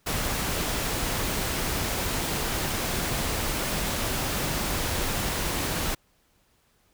pink noise, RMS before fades -28 dBFS, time 0.06-5.95 s, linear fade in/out 10 ms, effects pink hiss -66 dBFS RMS until 6.93 s

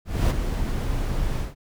brown noise with ADSR envelope, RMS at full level -17 dBFS, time 0.05-1.55 s, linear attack 250 ms, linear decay 25 ms, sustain -8 dB, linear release 150 ms, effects none

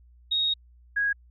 sine tone pair in turn, 3754 / 1649.2 Hz, A#7 / G#6, +11 / -13 cents, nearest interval octave + major second, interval 1424 cents, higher first, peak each -22 dBFS, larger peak neither, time 0.31-0.54 / 0.96-1.13 s, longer first, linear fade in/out 10 ms, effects added 60 Hz sine -52 dBFS peak until 1.3 s

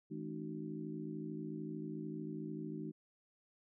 harmonic tone with a mistuned harmonic, 53.4 Hz, G#1, 49 cents sharp, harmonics 3 / 4 / 5 / 6 / 7, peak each -46 / -46 / -55 / -45 / -49 dBFS, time 0.1-2.92 s, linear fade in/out 20 ms, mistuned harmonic 6, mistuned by -87 cents, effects none

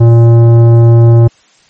sine tone with tanh clipping, 116.54 Hz, A#2, in tune, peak -3 dBFS, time 0-1.28 s, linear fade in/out 10 ms, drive 13 dB, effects white hiss -47 dBFS RMS until 1.69 s + MP3 32 kbps

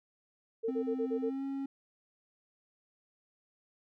sine tone bursts, 452.3 Hz, A4, 48 cents sharp, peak -30 dBFS, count 6, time 0.63-1.304 s, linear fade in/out 20 ms, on 84 ms, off 34 ms
triangle tone with pitch glide, 261.6 to 273.3 Hz, C4 to C#4, 0 to -24 cents, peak -32 dBFS, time 0.68-1.66 s, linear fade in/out 5 ms, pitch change +76 cents, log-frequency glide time 1.19-1.44 s
effects none

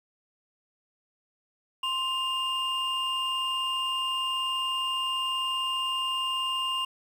triangle tone pair together, 1046.5 / 2815 Hz, C6 / F7, 0 / +13 cents, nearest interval octave + perfect fourth, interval 1713 cents, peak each -29 / -27 dBFS, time 1.83-6.85 s, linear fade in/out 5 ms, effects 9-bit

